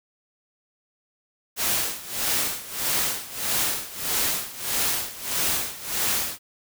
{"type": "noise with tremolo", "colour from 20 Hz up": "white", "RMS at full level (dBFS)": -23, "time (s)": [1.56, 6.39], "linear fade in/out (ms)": 50, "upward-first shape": "sine", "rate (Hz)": 1.6, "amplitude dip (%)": 85, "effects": []}